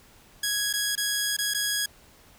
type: tone with dropouts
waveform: 10% pulse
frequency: 1661.2 Hz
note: G#6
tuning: in tune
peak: -16 dBFS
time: 0.43-1.86 s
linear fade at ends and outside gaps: 5 ms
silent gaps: 0.729-0.736 / 0.954-0.976 / 1.367-1.386 / 1.538-1.545 s
effects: pink hiss -55 dBFS RMS until 2.38 s